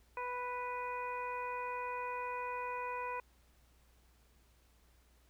harmonic tone, 493.9 Hz, B4, in tune, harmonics 1 / 2 / 3 / 4 / 5, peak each -44 / -39 / -49 / -51 / -47 dBFS, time 0.17-3.2 s, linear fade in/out 2 ms, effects added 60 Hz sine -66 dBFS peak until 5.29 s + pink hiss -71 dBFS RMS until 5.29 s

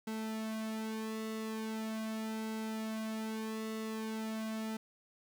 sawtooth tone with flanger, 220 Hz, A3, in tune, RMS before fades -39 dBFS, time 0.07-4.77 s, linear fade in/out 5 ms, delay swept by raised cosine 1.7 to 3.3 ms, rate 0.41 Hz, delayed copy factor -0.75, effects 10-bit

